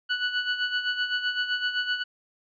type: tone with tremolo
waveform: 25% pulse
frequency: 1480 Hz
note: F#6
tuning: in tune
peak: -19 dBFS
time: 0.09-2.04 s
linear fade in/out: 20 ms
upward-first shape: sine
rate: 7.8 Hz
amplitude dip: 65%
effects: resampled to 11025 Hz